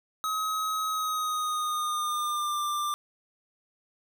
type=tone with pitch glide; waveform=square; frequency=1272 to 1186.8 Hz; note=D#6 to D6; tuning=+38 to +18 cents; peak=-28 dBFS; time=0.24-2.94 s; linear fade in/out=0 ms; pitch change=-120 cents; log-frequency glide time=0.89-2.61 s; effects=none